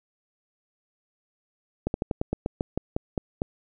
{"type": "slowing click train", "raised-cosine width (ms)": 2, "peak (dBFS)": -12, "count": 12, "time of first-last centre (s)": [1.87, 3.419], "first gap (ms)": 71, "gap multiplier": 1.13, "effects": []}